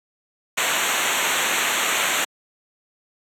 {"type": "noise with comb filter", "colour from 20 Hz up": "pink", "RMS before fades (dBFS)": -21, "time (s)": [0.57, 2.25], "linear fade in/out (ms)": 10, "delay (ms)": 0.2, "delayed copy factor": -0.95, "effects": ["high-pass 200 Hz 12 dB/octave", "low-pass 11000 Hz 12 dB/octave"]}